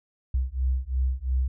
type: beating tone pair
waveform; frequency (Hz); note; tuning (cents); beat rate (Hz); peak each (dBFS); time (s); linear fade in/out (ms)
sine; 63 / 65.9; B1 / C2; +35 / +13; 2.9; -26; 0.34-1.48; 5
effects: none